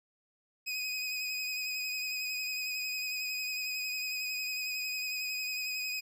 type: tone with vibrato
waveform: 25% pulse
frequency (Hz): 2510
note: D#7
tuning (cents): +15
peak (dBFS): -30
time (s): 0.66-6.01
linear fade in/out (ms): 20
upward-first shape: sine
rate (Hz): 11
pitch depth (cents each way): 24
effects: none